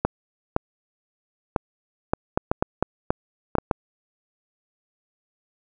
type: clicks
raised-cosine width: 1 ms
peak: -5 dBFS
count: 12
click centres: 0.05 / 0.564 / 1.562 / 2.135 / 2.375 / 2.515 / 2.625 / 2.826 / 3.105 / 3.553 / 3.584 / 3.712 s
effects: none